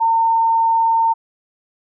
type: tone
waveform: sine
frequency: 909 Hz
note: A#5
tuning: 44 cents flat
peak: -12 dBFS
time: 0-1.14 s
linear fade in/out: 20 ms
effects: none